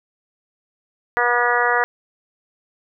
harmonic tone, 241.7 Hz, B3, 37 cents flat, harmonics 2 / 3 / 4 / 5 / 6 / 7 / 8, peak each -23 / -23 / -23 / -23 / -23 / -23 / -23 dBFS, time 1.17-1.84 s, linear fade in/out 0 ms, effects none

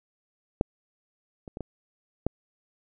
clicks, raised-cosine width 2 ms, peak -8 / -27 / -23 / -20 / -11 dBFS, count 5, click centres 0.611 / 1.478 / 1.571 / 1.607 / 2.266 s, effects none

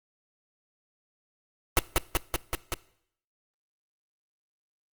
pink noise with echo, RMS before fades -19 dBFS, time 1.77-1.79 s, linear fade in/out 0 ms, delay 190 ms, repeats 5, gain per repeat -2 dB, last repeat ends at 2.74 s, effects noise-tail reverb RT60 0.7 s tail -21 dB re dry + Opus 32 kbps

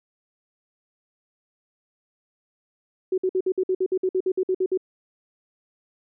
sine tone bursts, 373.1 Hz, F#4, 14 cents sharp, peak -19 dBFS, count 15, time 3.12-4.775 s, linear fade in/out 5 ms, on 59 ms, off 55 ms, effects none

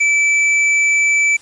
triangle tone with tanh clipping, 2314 Hz, D7, 26 cents flat, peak -13 dBFS, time 0-1.37 s, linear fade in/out 10 ms, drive 15 dB, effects white hiss -44 dBFS RMS until 1.41 s + resampled to 22050 Hz

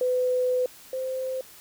sine tone pair in turn, 503 / 519.8 Hz, B4 / C5, +32 / -11 cents, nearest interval minor second, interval 57 cents, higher second, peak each -21 / -27 dBFS, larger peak first, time 0.01-0.66 / 0.93-1.41 s, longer first, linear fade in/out 2 ms, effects white hiss -49 dBFS RMS until 1.6 s

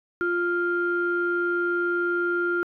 sine tone pair together, 349.2 / 1396.9 Hz, F4 / F6, 0 / 0 cents, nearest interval 2 octaves, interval 2400 cents, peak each -24 / -24 dBFS, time 0.21-2.63 s, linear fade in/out 0 ms, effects tanh soft clip ceiling -14 dBFS

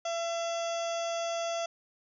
harmonic tone, 674 Hz, E5, 38 cents sharp, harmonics 1 / 2 / 3 / 4 / 5 / 7 / 8 / 9 / 10, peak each -31 / -41 / -48 / -45 / -43 / -49 / -51 / -44 / -52 dBFS, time 0.05-1.66 s, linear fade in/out 5 ms, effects none

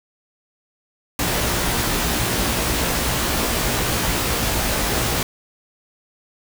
pink noise with comb filter, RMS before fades -21 dBFS, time 1.19-5.23 s, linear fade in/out 2 ms, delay 17 ms, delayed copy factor +0.6, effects none

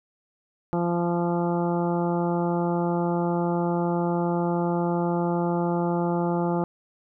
harmonic tone with a mistuned harmonic, 172.7 Hz, F3, 19 cents flat, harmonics 1 / 2 / 3 / 4 / 5 / 6 / 7 / 8, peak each -25 / -27 / -31 / -33 / -31 / -43 / -38 / -44 dBFS, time 0.73-6.64 s, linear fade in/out 0 ms, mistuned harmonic 6, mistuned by +17 cents, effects none

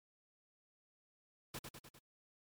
pink noise with echo, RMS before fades -45 dBFS, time 1.54-1.59 s, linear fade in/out 5 ms, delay 100 ms, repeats 4, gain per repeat -4 dB, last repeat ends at 1.99 s, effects MP3 96 kbps

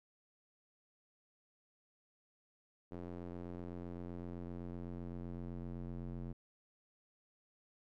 square tone with band-pass filter sweep, 43.92 Hz, F1, 11 cents sharp, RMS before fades -45 dBFS, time 2.91-6.33 s, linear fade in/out 10 ms, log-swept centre 350 to 190 Hz, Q 0.95, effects none

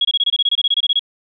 sine tone bursts, 3322 Hz, G#7, in tune, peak -12 dBFS, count 16, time 0.01-0.994 s, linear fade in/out 5 ms, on 39 ms, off 24 ms, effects none

